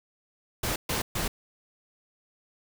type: noise bursts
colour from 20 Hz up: pink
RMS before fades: -29 dBFS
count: 3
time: 0.63-1.28 s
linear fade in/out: 5 ms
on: 130 ms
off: 130 ms
effects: none